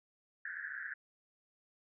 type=band-pass noise; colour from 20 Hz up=white; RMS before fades=-43 dBFS; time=0.45-0.94 s; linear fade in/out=5 ms; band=1500 to 1800 Hz; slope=96 dB/octave; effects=none